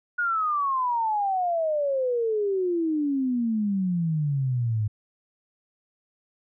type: exponential sweep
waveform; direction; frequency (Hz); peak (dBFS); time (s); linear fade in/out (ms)
sine; down; 1456 to 103.83; -22; 0.18-4.88; 10
effects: none